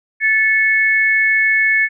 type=tone pair together; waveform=sine; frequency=1746.1 / 2200 Hz; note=A6 / C#7; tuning=-14 / -14 cents; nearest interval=major third; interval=400 cents; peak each=-14 dBFS; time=0.2-1.89 s; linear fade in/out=50 ms; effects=none